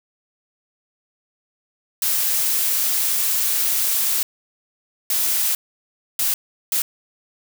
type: noise bursts at uneven times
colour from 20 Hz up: blue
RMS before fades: -20 dBFS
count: 4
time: 2.02-4.23 / 5.1-5.55 / 6.19-6.34 / 6.72-6.82 s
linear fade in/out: 2 ms
effects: none